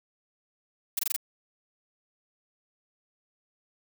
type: noise bursts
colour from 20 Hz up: blue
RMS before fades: -27 dBFS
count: 5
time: 0.97-1.164 s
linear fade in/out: 5 ms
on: 22 ms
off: 21 ms
effects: none